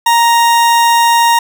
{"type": "tone", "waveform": "40% pulse", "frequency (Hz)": 934, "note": "A#5", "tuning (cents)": 3, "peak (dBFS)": -6, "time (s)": [0.06, 1.39], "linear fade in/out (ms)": 5, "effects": []}